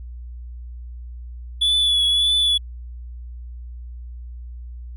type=tone with vibrato; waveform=triangle; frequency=3428 Hz; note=A7; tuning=46 cents flat; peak=-14 dBFS; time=1.61-2.58 s; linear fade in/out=10 ms; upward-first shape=triangle; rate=1.7 Hz; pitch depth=34 cents each way; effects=added 60 Hz sine -32 dBFS peak until 4.96 s